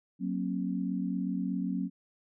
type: chord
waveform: sine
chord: F# major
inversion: none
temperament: equal with one note detuned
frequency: 185 / 233.1 / 270.1 Hz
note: F#3 / A#3 / C#4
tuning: 0 / 0 / -45 cents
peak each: -32 / -36 / -34 dBFS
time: 0.19-1.9 s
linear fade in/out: 50 ms
effects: none